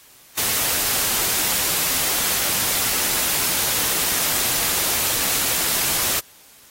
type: noise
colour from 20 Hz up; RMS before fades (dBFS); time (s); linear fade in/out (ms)
white; -21; 0.37-6.2; 10
effects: white hiss -49 dBFS RMS until 6.7 s + AAC 48 kbps